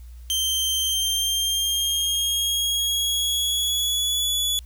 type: tone with pitch glide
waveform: sawtooth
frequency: 3136 to 3420 Hz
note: G7 to A7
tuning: 0 to -50 cents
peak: -18 dBFS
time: 0.3-4.59 s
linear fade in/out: 0 ms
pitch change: +150 cents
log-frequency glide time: 0.8-4.26 s
effects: added 60 Hz sine -38 dBFS peak until 4.65 s + white hiss -59 dBFS RMS until 4.65 s